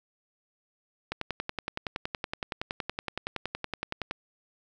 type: click train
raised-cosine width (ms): 0.3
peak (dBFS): -15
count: 33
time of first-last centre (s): 1.12-4.111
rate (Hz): 10.7
effects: none